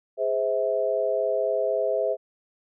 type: chord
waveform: sine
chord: Ab augmented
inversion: none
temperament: just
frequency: 415.3 / 519.1 / 648.9 Hz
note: Ab4 / C5 / E5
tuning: 0 / -14 / -27 cents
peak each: -28 / -26 / -25 dBFS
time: 0.17-2.17 s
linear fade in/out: 50 ms
effects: none